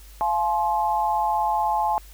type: tone cluster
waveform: sine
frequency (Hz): 690 / 854 / 1054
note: F5 / G#5 / C6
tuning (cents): -21 / +48 / +12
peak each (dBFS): -27 / -21 / -28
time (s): 0.21-1.98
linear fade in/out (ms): 0
effects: added 50 Hz sine -43 dBFS peak until 2.13 s + white hiss -51 dBFS RMS until 2.13 s